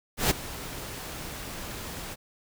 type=noise with ADSR envelope; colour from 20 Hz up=pink; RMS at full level=-21 dBFS; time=0.17-2.16 s; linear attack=130 ms; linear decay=21 ms; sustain=-17 dB; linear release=32 ms; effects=none